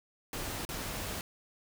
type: noise with dropouts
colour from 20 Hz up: pink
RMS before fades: -38 dBFS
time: 0.33-1.21 s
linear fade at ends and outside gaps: 1 ms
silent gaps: 0.651-0.69 s
effects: none